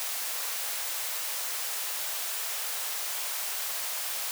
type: high-pass noise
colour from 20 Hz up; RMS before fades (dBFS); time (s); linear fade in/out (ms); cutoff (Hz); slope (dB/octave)
white; -33; 0-4.31; 0; 520; 24
effects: none